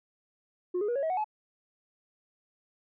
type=tone with pitch steps; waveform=sine; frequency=359.6 / 415.5 / 480 / 554.6 / 640.7 / 740.3 / 855.3 Hz; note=F#4 / G#4 / B4 / C#5 / E5 / F#5 / A5; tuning=-49 / +1 / -49 / +1 / -49 / +1 / -49 cents; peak=-25 dBFS; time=0.74-1.244 s; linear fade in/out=10 ms; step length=72 ms; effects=tanh soft clip ceiling -25 dBFS